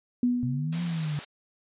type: tone with exponential decay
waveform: sine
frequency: 245.3 Hz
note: B3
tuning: 12 cents flat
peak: -19 dBFS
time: 0.23-1.2 s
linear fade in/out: 2 ms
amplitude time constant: 210 ms
type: linear two-way sweep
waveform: sine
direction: up then down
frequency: 123.9 to 174.7 to 144.5 Hz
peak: -27 dBFS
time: 0.43-1.19 s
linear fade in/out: 0 ms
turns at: 0.82 s
type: high-pass noise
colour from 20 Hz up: white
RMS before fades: -38 dBFS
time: 0.72-1.25 s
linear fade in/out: 10 ms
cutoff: 300 Hz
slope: 12 dB/octave
effects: resampled to 8000 Hz